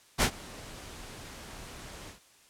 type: noise with ADSR envelope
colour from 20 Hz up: pink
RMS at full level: -21 dBFS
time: 0.18-2.2 s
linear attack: 41 ms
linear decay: 80 ms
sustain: -24 dB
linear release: 120 ms
effects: white hiss -60 dBFS RMS until 2.49 s + low-pass 10000 Hz 12 dB/octave